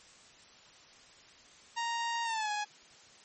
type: tone with pitch glide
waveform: sawtooth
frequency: 932.3 to 835.4 Hz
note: A#5 to G#5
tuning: 0 to +10 cents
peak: -28 dBFS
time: 1.76-2.65 s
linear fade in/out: 20 ms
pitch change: -190 cents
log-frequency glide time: 2.24-2.5 s
effects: white hiss -57 dBFS RMS until 3.24 s + MP3 32 kbps